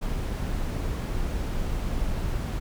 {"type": "noise", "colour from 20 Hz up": "brown", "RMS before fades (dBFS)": -28, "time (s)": [0.01, 2.6], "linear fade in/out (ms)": 20, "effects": []}